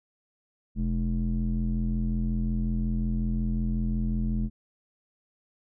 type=tone with low-pass filter; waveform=square; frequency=42.75 Hz; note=F1; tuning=36 cents flat; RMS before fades=-27 dBFS; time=0.75-4.5 s; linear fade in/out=50 ms; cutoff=210 Hz; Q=4.1; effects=none